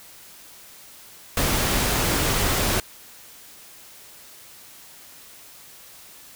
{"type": "noise", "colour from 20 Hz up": "pink", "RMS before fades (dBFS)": -22, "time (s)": [1.37, 2.8], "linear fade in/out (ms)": 2, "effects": ["white hiss -46 dBFS RMS until 6.35 s"]}